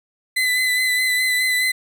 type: tone with vibrato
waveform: 35% pulse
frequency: 2014 Hz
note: B6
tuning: 33 cents sharp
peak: -15 dBFS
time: 0.36-1.72 s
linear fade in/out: 10 ms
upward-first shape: sine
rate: 4.8 Hz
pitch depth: 22 cents each way
effects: none